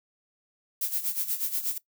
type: noise with tremolo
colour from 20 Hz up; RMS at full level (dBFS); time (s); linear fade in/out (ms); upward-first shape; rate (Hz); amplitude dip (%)
violet; -27; 0.81-1.78; 5; sine; 8.3; 75
effects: noise-tail reverb RT60 0.1 s tail -19 dB re dry